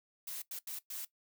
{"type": "noise bursts at uneven times", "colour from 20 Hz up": "blue", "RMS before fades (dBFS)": -42, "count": 4, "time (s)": [[0.27, 0.42], [0.51, 0.59], [0.67, 0.79], [0.9, 1.05]], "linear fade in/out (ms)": 5, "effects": ["noise-tail reverb RT60 0.1 s tail -17 dB re dry"]}